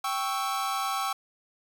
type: chord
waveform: 45% pulse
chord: C# diminished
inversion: second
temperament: equal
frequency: 784 / 1108.7 / 1318.5 Hz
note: G5 / C#6 / E6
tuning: 0 / 0 / 0 cents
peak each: -32 dBFS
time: 0.04-1.13 s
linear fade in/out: 5 ms
effects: none